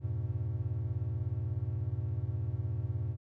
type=chord; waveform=triangle; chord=F diminished; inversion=none; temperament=equal; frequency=87.31 / 103.83 / 123.47 Hz; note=F2 / Ab2 / Cb3; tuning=0 / 0 / 0 cents; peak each=-36 / -33 / -34 dBFS; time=0-3.17 s; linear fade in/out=50 ms; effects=none